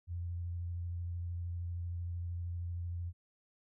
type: tone with vibrato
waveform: sine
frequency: 86.7 Hz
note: F2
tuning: 12 cents flat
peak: -36 dBFS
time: 0.07-3.13 s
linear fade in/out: 50 ms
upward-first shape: sine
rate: 13 Hz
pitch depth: 18 cents each way
effects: none